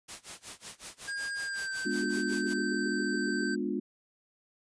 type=noise with tremolo; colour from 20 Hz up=white; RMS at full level=-41 dBFS; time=0.08-2.54 s; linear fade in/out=10 ms; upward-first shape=sine; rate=5.4 Hz; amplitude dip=95%
type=tone with pitch glide; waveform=square; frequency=1619 to 1553 Hz; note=G#6 to G6; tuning=-45 to -17 cents; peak=-34 dBFS; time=1.07-3.56 s; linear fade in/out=20 ms; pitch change=-72 cents; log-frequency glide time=1.41-1.75 s
type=chord; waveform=sine; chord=G# diminished seventh; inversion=none; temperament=equal with one note detuned; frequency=207.7 / 246.9 / 293.7 / 356.2 Hz; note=G#3 / B3 / D4 / F4; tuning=0 / 0 / 0 / +34 cents; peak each=-35 dBFS; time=1.85-3.8 s; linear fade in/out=10 ms
type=tone bursts; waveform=sine; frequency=390 Hz; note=G4; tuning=9 cents flat; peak=-39 dBFS; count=11; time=2.02-3.445 s; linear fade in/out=10 ms; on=45 ms; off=93 ms
effects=resampled to 22050 Hz